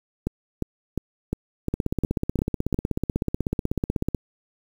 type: two click trains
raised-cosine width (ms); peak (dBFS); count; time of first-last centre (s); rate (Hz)
3; -11 / -10; 8 / 40; 0.27-2.743 / 1.74-4.147; 2.83 / 16.2
effects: 7-bit